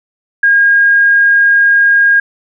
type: tone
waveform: sine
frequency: 1625 Hz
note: G#6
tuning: 38 cents flat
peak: -5 dBFS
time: 0.43-2.2 s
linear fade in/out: 5 ms
effects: none